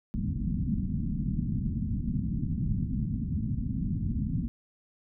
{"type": "low-pass noise", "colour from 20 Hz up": "white", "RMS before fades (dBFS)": -30, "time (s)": [0.14, 4.48], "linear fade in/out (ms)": 0, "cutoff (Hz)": 240, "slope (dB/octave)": 48, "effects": []}